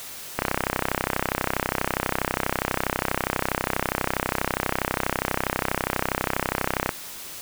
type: click train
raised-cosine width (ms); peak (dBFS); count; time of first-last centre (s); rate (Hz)
0.5; -6; 211; 0.39-6.892; 32.3
effects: white hiss -38 dBFS RMS until 7.41 s